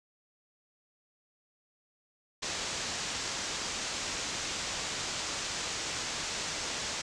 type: low-pass noise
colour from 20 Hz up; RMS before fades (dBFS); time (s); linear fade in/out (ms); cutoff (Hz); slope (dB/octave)
white; -36; 2.42-7.02; 10; 7500; 48
effects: none